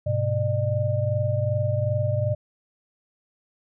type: tone cluster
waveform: sine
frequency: 103.8 / 126.4 / 602 Hz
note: G#2 / B2 / D5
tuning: 0 / +41 / +43 cents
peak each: -24 / -26 / -26 dBFS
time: 0.06-2.35 s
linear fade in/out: 10 ms
effects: none